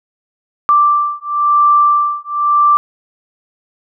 sine beating tone pair, 1174.7 / 1175.67 Hz, D6 / D6, 0 / +1 cents, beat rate 0.97 Hz, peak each -12 dBFS, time 0.69-2.77 s, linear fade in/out 0 ms, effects none

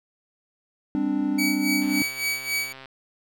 triangle chord, G suspended fourth, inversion none, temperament equal with one note detuned, 200 / 261.6 / 293.7 Hz, G3 / C4 / D4, +35 / 0 / 0 cents, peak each -27 / -25 / -22 dBFS, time 0.95-2.02 s, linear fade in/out 0 ms
sawtooth tone with tremolo, 2275 Hz, C#7, 44 cents sharp, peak -19 dBFS, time 1.38-2.73 s, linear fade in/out 10 ms, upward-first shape sine, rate 3.6 Hz, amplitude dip 75%
click train, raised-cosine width 0.3 ms, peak -26 dBFS, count 139, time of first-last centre 1.82-2.858 s, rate 133 Hz
effects none

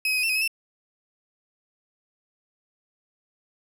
35% pulse tone with pitch steps, 2550 / 2528 / 2501 / 2683 / 2518 / 2572 / 2676 Hz, D#7 / D#7 / D#7 / E7 / D#7 / E7 / E7, +42 / +27 / +8 / +30 / +20 / -43 / +25 cents, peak -20 dBFS, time 0.05-0.477 s, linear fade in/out 2 ms, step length 61 ms, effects none

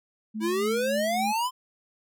sine tone with tremolo, 216.9 Hz, A3, 25 cents flat, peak -29 dBFS, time 0.34-1.33 s, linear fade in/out 20 ms, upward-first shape sine, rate 3.6 Hz, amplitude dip 45%
square exponential sweep, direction up, 320 to 1046.5 Hz, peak -25 dBFS, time 0.4-1.51 s, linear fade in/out 50 ms
effects none

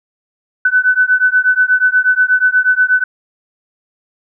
sine beating tone pair, 1500 / 1508.3 Hz, F#6 / F#6, +23 / +33 cents, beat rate 8.3 Hz, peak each -12 dBFS, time 0.65-3.04 s, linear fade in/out 5 ms, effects none

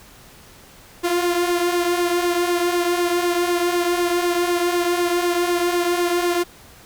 sawtooth tone with flanger, 350 Hz, F4, 4 cents sharp, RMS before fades -20 dBFS, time 1.03-6.44 s, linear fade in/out 20 ms, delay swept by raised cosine 1.5 to 4.2 ms, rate 4 Hz, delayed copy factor -0.55, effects pink hiss -46 dBFS RMS until 6.85 s

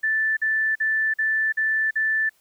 sine tone bursts, 1760 Hz, A6, in tune, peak -19 dBFS, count 6, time 0.03-2.295 s, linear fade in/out 10 ms, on 340 ms, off 45 ms, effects white hiss -63 dBFS RMS until 2.4 s

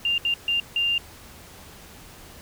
sine tone bursts at uneven times, 2794 Hz, F7, in tune, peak -20 dBFS, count 4, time 0.05-0.18 / 0.25-0.34 / 0.48-0.6 / 0.76-0.98 s, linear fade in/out 2 ms, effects added 79 Hz sine -54 dBFS peak until 2.41 s + pink hiss -46 dBFS RMS until 2.41 s

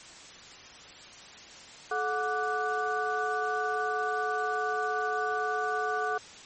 sine tone cluster, 431.5 / 730 / 1167 / 1484 Hz, A4 / F#5 / D6 / F#6, -34 / -24 / -11 / +5 cents, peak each -33 / -32 / -33 / -33 dBFS, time 1.91-6.18 s, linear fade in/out 5 ms, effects white hiss -48 dBFS RMS until 6.45 s + MP3 32 kbps

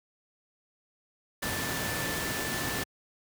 sine tone in noise, 1760 Hz, A6, in tune, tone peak -37 dBFS, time 1.42-2.84 s, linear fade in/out 10 ms, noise pink, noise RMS -32 dBFS, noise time 1.42-2.84 s, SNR -8 dB, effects high-pass 80 Hz 12 dB/octave

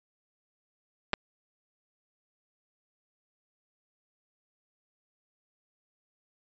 clicks, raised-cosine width 0.3 ms, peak -11 dBFS, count 2, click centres 1.133 / 1.138 s, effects resampled to 16000 Hz

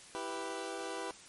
20% pulse chord, E minor, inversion none, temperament equal, 329.6 / 392 / 493.9 Hz, E4 / G4 / B4, 0 / 0 / 0 cents, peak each -39 / -37 / -37 dBFS, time 0.15-1.11 s, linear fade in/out 0 ms, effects white hiss -54 dBFS RMS until 1.28 s + MP3 48 kbps

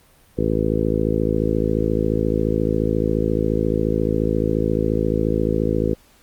harmonic tone, 54.3 Hz, A1, 22 cents flat, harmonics 1 / 2 / 3 / 4 / 5 / 6 / 7 / 8 / 9, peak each -26 / -26 / -26 / -26 / -26 / -26 / -26 / -26 / -26 dBFS, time 0.37-5.95 s, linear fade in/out 20 ms, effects pink hiss -54 dBFS RMS until 6.22 s + Opus 32 kbps

